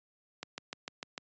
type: click train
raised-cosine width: 0.2 ms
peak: -21 dBFS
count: 6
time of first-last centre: 0.43-1.179 s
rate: 6.68 Hz
effects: high-pass 150 Hz 12 dB/octave + resampled to 16000 Hz